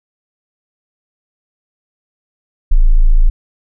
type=tone; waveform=sine; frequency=27.5 Hz; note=A0; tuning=in tune; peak=-4 dBFS; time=2.71-3.3 s; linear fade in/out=10 ms; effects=none